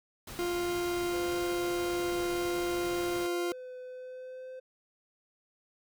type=noise; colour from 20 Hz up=pink; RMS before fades=-44 dBFS; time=0.27-3.27 s; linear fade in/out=5 ms
type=tone; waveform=40% pulse; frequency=350.1 Hz; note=F4; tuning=4 cents sharp; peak=-29 dBFS; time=0.39-3.52 s; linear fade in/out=0 ms
type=tone with vibrato; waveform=triangle; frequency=510 Hz; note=C5; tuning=44 cents flat; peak=-39 dBFS; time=1.13-4.6 s; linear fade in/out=10 ms; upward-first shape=triangle; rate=0.66 Hz; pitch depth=19 cents each way
effects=none